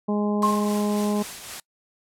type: harmonic tone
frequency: 207.7 Hz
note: G#3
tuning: in tune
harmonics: 1 / 2 / 3 / 4 / 5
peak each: -22 / -28 / -32 / -34 / -36 dBFS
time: 0.08-1.23 s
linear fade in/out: 10 ms
type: noise with tremolo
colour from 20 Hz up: white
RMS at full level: -34 dBFS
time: 0.42-1.6 s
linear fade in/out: 2 ms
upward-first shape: triangle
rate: 3.8 Hz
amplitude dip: 45%
type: tone with exponential decay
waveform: sine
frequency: 1061 Hz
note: C6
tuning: 24 cents sharp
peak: -16 dBFS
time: 0.43-0.89 s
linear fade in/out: 2 ms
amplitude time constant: 100 ms
effects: noise-tail reverb RT60 0.1 s tail -24 dB re dry + low-pass 11000 Hz 12 dB/octave